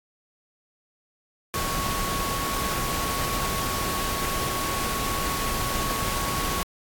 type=tone in noise; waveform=sine; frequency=1108.7 Hz; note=C#6; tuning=in tune; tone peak=-30 dBFS; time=1.54-6.63 s; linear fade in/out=0 ms; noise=pink; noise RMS=-28 dBFS; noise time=1.54-6.63 s; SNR=-5 dB; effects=AAC 64 kbps